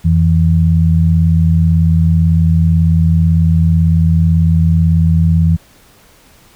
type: tone pair together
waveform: sine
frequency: 86.1 / 164.19 Hz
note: F2 / E3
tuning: -24 / -7 cents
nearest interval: major seventh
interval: 1117 cents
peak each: -10 dBFS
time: 0.04-5.57 s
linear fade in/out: 20 ms
effects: pink hiss -46 dBFS RMS until 6.55 s